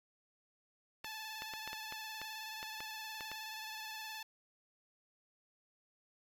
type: tone with vibrato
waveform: 10% pulse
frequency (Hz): 871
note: A5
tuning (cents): -18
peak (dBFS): -35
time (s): 1.04-4.23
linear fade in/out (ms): 5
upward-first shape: square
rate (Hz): 19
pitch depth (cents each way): 24
type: clicks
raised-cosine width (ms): 0.3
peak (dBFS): -28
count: 11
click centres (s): 1.045 / 1.421 / 1.537 / 1.676 / 1.731 / 1.924 / 2.216 / 2.629 / 2.805 / 3.208 / 3.316
effects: none